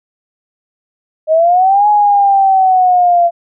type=linear two-way sweep; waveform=sine; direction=up then down; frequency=617 to 840 to 682 Hz; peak=-6 dBFS; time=1.27-3.31 s; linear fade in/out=50 ms; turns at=1.88 s; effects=none